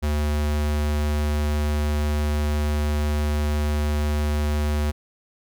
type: tone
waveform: square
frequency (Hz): 74.5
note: D2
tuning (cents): +25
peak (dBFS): -21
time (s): 0.02-4.92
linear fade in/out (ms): 20
effects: none